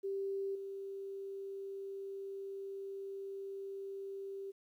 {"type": "tone with level steps", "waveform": "sine", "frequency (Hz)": 392, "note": "G4", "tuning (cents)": 0, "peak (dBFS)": [-35, -41], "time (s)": [0.03, 4.52], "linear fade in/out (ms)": 20, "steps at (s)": 0.55, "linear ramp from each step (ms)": 5, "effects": ["12-bit"]}